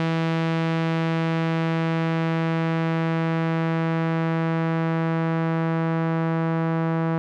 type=tone with low-pass filter sweep; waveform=sawtooth; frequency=163.5 Hz; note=E3; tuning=14 cents flat; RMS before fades=-23 dBFS; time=0-7.18 s; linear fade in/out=0 ms; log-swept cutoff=3100 to 1400 Hz; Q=1; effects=none